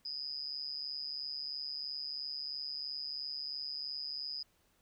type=tone with amplitude modulation; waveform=sine; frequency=4978 Hz; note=D#8; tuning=in tune; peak=-34 dBFS; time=0.05-4.43 s; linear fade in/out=5 ms; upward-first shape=sine; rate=143 Hz; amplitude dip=90%; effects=pink hiss -72 dBFS RMS until 4.81 s